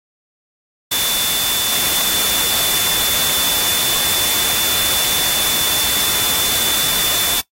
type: tone in noise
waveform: sine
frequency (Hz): 3520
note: A7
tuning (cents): 0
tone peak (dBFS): -19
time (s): 0.91-7.41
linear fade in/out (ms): 10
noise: white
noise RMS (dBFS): -18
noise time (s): 0.91-7.41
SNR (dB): -4
effects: noise-tail reverb RT60 0.1 s tail -19 dB re dry + AAC 48 kbps